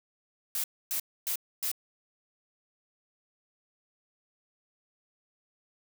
blue noise bursts, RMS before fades -31 dBFS, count 4, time 0.55-1.716 s, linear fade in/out 2 ms, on 89 ms, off 270 ms, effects none

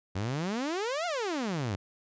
sawtooth exponential two-way sweep, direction up then down, 90 to 726 to 90 Hz, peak -26 dBFS, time 0.15-1.76 s, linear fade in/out 10 ms, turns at 1.06 s, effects resampled to 16000 Hz

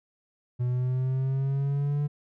triangle exponential sweep, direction up, 122.6 to 146.83 Hz, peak -22 dBFS, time 0.59-2.08 s, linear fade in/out 20 ms, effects none

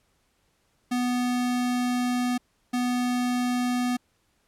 square tone bursts at uneven times, 246.9 Hz, B3, in tune, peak -24 dBFS, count 2, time 0.91-2.38 / 2.73-3.97 s, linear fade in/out 10 ms, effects pink hiss -69 dBFS RMS until 4.47 s + low-pass 12000 Hz 12 dB/octave

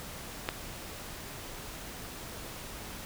click, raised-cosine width 0.3 ms, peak -13 dBFS, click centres 0.489 s, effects pink hiss -43 dBFS RMS until 3.05 s

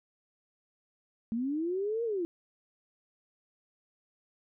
sine linear two-way sweep, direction up then down, 218.2 to 474.8 to 326 Hz, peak -29 dBFS, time 1.32-2.25 s, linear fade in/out 0 ms, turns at 2.04 s, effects none

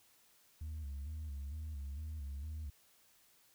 sine tone with vibrato, 73.42 Hz, D2, in tune, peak -38 dBFS, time 0.61-2.7 s, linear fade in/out 5 ms, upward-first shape square, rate 2.2 Hz, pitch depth 93 cents each way, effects tanh soft clip ceiling -39 dBFS + white hiss -68 dBFS RMS until 3.54 s

